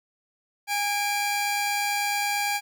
sawtooth tone pair together, 819.3 / 2349 Hz, G#5 / D7, -24 / 0 cents, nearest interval octave + tritone, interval 1824 cents, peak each -22 / -25 dBFS, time 0.67-2.61 s, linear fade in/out 50 ms, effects none

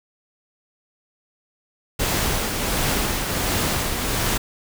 pink noise with tremolo, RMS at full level -21 dBFS, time 1.99-4.38 s, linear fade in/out 10 ms, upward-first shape triangle, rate 1.4 Hz, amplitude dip 40%, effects none

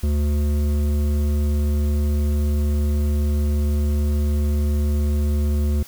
triangle tone with hard clipping, 73.42 Hz, D2, in tune, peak -19 dBFS, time 0.03-5.83 s, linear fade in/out 5 ms, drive 15 dB, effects white hiss -44 dBFS RMS until 5.87 s

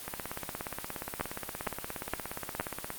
two click trains, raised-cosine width 0.5 ms, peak -20 / -14 dBFS, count 49 / 4, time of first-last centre 0.08-2.904 / 1.21-2.599 s, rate 17 / 2.16 Hz, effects white hiss -43 dBFS RMS until 2.98 s + Opus 32 kbps

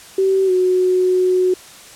sine tone with pitch glide, 384.1 to 367.6 Hz, G4 to F#4, -35 to -11 cents, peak -12 dBFS, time 0.18-1.54 s, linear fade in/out 5 ms, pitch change -76 cents, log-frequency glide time 0.46-0.51 s, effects white hiss -40 dBFS RMS until 1.95 s + low-pass 10000 Hz 12 dB/octave

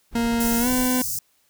brown noise with tremolo, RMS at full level -31 dBFS, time 0.11-0.88 s, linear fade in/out 50 ms, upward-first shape triangle, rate 15 Hz, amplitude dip 70%
40% pulse tone with pitch glide, 233.1 to 252.7 Hz, A#3 to B3, 0 to +40 cents, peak -19 dBFS, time 0.15-1.02 s, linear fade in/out 5 ms, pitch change +140 cents, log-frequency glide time 0.59-0.69 s
white band-stop noise, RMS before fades -27 dBFS, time 0.4-1.19 s, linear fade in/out 5 ms, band 170 to 5100 Hz, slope 48 dB/octave
effects white hiss -64 dBFS RMS until 1.49 s

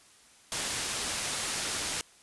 white low-pass noise, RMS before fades -33 dBFS, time 0.52-2.01 s, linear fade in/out 0 ms, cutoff 10000 Hz, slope 12 dB/octave, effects white hiss -58 dBFS RMS until 2.22 s + resampled to 24000 Hz

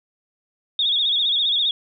sine tone with vibrato, 3520 Hz, A7, in tune, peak -17 dBFS, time 0.79-1.71 s, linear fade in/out 2 ms, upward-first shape sine, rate 15 Hz, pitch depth 110 cents each way, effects none

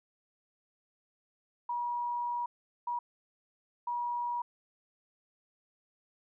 sine tone bursts at uneven times, 961 Hz, B5, 48 cents flat, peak -31 dBFS, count 3, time 1.69-2.46 / 2.87-2.99 / 3.87-4.42 s, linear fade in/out 5 ms, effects none

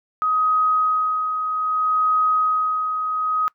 sine tone with tremolo, 1259 Hz, D#6, 20 cents sharp, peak -15 dBFS, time 0.22-3.48 s, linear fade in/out 0 ms, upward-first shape sine, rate 0.63 Hz, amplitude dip 50%, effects noise-tail reverb RT60 0.1 s tail -22 dB re dry

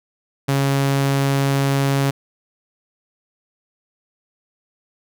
sawtooth tone, 138 Hz, C#3, 7 cents flat, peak -12 dBFS, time 0.48-2.11 s, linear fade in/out 10 ms, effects none

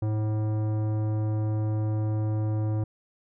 sine tone with tanh clipping, 107.7 Hz, A2, 37 cents flat, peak -26 dBFS, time 0.02-2.84 s, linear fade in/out 5 ms, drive 15 dB, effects none

